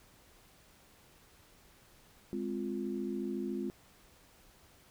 sine chord, F minor, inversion first, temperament equal, 207.7 / 261.6 / 349.2 Hz, Ab3 / C4 / F4, 0 / 0 / 0 cents, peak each -38 / -39 / -38 dBFS, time 2.33-3.7 s, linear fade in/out 0 ms, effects pink hiss -62 dBFS RMS until 4.9 s

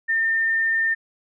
sine tone, 1808 Hz, A6, 47 cents sharp, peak -18 dBFS, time 0.08-0.95 s, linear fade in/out 20 ms, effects none

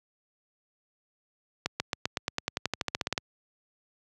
accelerating click train, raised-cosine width 0.2 ms, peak -10 dBFS, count 18, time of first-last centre 1.66-3.178 s, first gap 140 ms, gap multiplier 0.94, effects high-pass 80 Hz 12 dB/octave

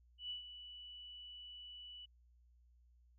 sine tone with ADSR envelope, 2960 Hz, F#7, in tune, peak -40 dBFS, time 0.18-2.06 s, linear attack 120 ms, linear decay 120 ms, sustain -10 dB, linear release 13 ms, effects added 60 Hz sine -65 dBFS peak until 3.18 s

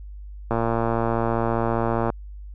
click train, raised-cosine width 1 ms, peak -9 dBFS, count 184, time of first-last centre 0.51-2.101 s, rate 115 Hz, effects added 50 Hz sine -35 dBFS peak until 2.54 s

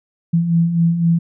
sine beating tone pair, 164.9 / 168.8 Hz, E3 / E3, +1 / +41 cents, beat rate 3.9 Hz, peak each -21 / -13 dBFS, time 0.33-1.19 s, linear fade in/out 10 ms, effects none

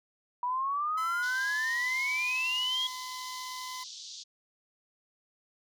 sine exponential sweep, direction up, 970 to 3322 Hz, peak -28 dBFS, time 0.43-2.87 s, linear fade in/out 2 ms
sawtooth tone, 1017 Hz, C6, 50 cents flat, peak -35 dBFS, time 0.97-3.84 s, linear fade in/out 10 ms
pink band-pass noise, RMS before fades -45 dBFS, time 1.22-4.24 s, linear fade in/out 20 ms, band 3500 to 6500 Hz, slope 48 dB/octave
effects none

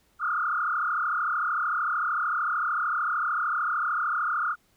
sine tone with frequency modulation, 1318.5 Hz, E6, in tune, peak -24 dBFS, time 0.19-4.56 s, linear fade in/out 50 ms, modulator 33.3 Hz, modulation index 3.9, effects pink hiss -66 dBFS RMS until 4.76 s

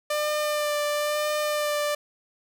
sawtooth tone with vibrato, 596 Hz, D5, 25 cents sharp, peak -20 dBFS, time 0.1-1.95 s, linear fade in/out 5 ms, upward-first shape sine, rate 1 Hz, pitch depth 17 cents each way, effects none

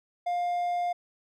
triangle tone, 705 Hz, F5, 16 cents sharp, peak -24 dBFS, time 0.26-0.93 s, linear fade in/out 10 ms, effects none

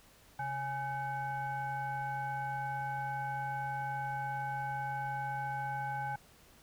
sine tone with frequency modulation, 831 Hz, G#5, 1 cent sharp, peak -34 dBFS, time 0.39-6.16 s, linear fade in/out 5 ms, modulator 696 Hz, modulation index 0.86, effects pink hiss -61 dBFS RMS until 6.62 s

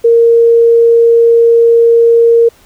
sine tone, 464.4 Hz, A#4, 7 cents flat, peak -3 dBFS, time 0.04-2.49 s, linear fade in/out 10 ms, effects pink hiss -45 dBFS RMS until 2.65 s

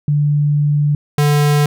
sine / square tone pair in turn, 146.83 / 146.83 Hz, D3 / D3, 0 / 0 cents, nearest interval unison, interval 0 cents, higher neither, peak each -11 dBFS, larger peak neither, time 0.08-0.95 / 1.18-1.66 s, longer first, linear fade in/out 2 ms, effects none

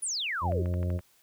sine exponential sweep, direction down, 10500 to 329.6 Hz, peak -29 dBFS, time 0.02-0.63 s, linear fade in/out 10 ms
harmonic tone, 88.8 Hz, F2, 29 cents sharp, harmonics 1 / 2 / 3 / 4 / 5 / 6 / 7, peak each -27 / -36 / -44 / -42 / -49 / -43 / -44 dBFS, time 0.41-1.01 s, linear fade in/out 50 ms
clicks, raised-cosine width 0.5 ms, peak -30 dBFS, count 6, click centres 0.521 / 0.659 / 0.74 / 0.83 / 0.903 / 0.991 s
effects white hiss -64 dBFS RMS until 1.22 s

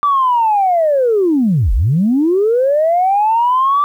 sine linear two-way sweep, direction down then up, 1174.7 to 38.68 to 1174.7 Hz, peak -9 dBFS, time 0.03-3.84 s, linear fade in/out 0 ms, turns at 1.73 s, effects tanh soft clip ceiling -5 dBFS + 8-bit

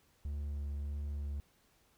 triangle tone with vibrato, 72.1 Hz, D2, 31 cents flat, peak -34 dBFS, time 0.25-1.4 s, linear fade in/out 0 ms, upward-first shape sine, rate 1.6 Hz, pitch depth 13 cents each way, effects pink hiss -70 dBFS RMS until 1.97 s

